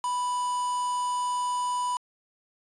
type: tone with quantisation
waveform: triangle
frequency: 987.8 Hz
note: B5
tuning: in tune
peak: -24 dBFS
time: 0.04-1.97 s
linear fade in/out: 2 ms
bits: 6
effects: resampled to 22050 Hz